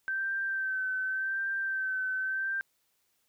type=tone with vibrato; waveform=sine; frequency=1550 Hz; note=G6; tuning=20 cents flat; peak=-29 dBFS; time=0.08-2.61 s; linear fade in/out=0 ms; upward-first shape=sine; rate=0.88 Hz; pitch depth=31 cents each way; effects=white hiss -74 dBFS RMS until 3.28 s